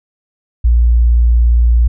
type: tone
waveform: sine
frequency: 58.7 Hz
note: A#1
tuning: 13 cents sharp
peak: -6 dBFS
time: 0.64-1.88 s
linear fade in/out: 10 ms
effects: none